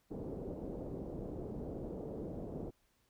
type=low-pass noise; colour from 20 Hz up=white; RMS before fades=-43 dBFS; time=0.1-2.71 s; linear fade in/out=20 ms; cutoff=500 Hz; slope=24 dB/octave; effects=pink hiss -75 dBFS RMS until 3.09 s